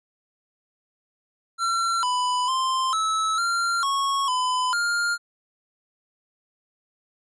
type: tone with pitch steps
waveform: square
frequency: 1359 / 995 / 1045 / 1302 / 1382 / 1101 / 1008 / 1406 Hz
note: F6 / B5 / C6 / E6 / F6 / C#6 / B5 / F6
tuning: -48 / +13 / -2 / -22 / -19 / -12 / +35 / +11 cents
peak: -22 dBFS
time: 1.58-5.18 s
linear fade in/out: 50 ms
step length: 450 ms
effects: resampled to 22050 Hz